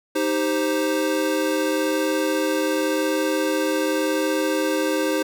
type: chord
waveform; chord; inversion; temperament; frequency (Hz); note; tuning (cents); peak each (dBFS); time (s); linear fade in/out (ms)
square; C minor; first; equal; 311.1 / 392 / 523.3; Eb4 / G4 / C5; 0 / 0 / 0; -24 / -27 / -25; 0.15-5.23; 10
effects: none